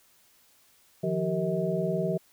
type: tone cluster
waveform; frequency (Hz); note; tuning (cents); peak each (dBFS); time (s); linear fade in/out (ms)
sine; 156.3 / 175.9 / 384.3 / 464.3 / 639; D#3 / F3 / G4 / A#4 / D#5; +8 / +13 / -34 / -7 / +46; -34 / -30 / -31 / -34 / -31; 1.03-2.18; 10
effects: white hiss -62 dBFS RMS until 2.32 s

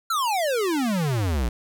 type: exponential sweep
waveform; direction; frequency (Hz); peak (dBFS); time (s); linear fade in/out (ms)
square; down; 1396.9 to 55; -22; 0.1-1.49; 5
effects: none

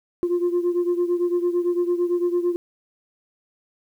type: beating tone pair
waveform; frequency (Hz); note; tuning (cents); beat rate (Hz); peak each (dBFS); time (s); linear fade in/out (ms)
sine; 349.2 / 358.1; F4 / F4; 0 / +43; 8.9; -19 / -23; 0.23-2.56; 0
effects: tanh soft clip ceiling -15 dBFS + 9-bit

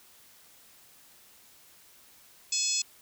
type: harmonic tone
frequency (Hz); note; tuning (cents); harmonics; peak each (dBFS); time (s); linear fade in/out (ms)
856; A5; -48; 3 / 4 / 5 / 6 / 7 / 8 / 9; -37 / -38 / -36 / -32 / -34 / -33 / -32; 2.52-2.82; 5
effects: white hiss -57 dBFS RMS until 3.01 s

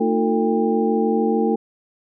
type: tone cluster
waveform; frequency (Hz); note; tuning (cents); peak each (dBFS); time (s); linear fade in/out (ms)
sine; 225.2 / 310.1 / 356.9 / 449.6 / 798; A3 / D#4 / F4 / A4 / G5; +40 / -6 / +38 / +37 / +31; -20 / -25 / -24 / -21 / -26; 0-1.56; 10
effects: none

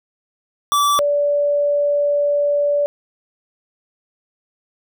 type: tone pair in turn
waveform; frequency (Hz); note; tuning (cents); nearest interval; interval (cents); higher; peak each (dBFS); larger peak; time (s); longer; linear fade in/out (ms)
square / sine; 1158 / 579; D6 / D5; -25 / -25; octave; 1200; first; -14; neither; 0.72-0.99 / 0.99-2.86; second; 0
effects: none

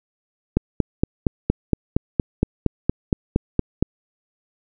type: click train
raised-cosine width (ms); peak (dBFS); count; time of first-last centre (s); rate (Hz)
3; -3; 15; 0.57-3.826; 4.3
effects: none

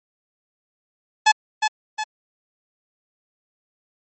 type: tone with echo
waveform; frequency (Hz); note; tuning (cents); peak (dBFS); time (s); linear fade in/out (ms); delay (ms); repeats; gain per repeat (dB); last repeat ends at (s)
sawtooth; 860; A5; -40; -7; 1.26-1.32; 10; 360; 2; -6; 2.04
effects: MP3 32 kbps

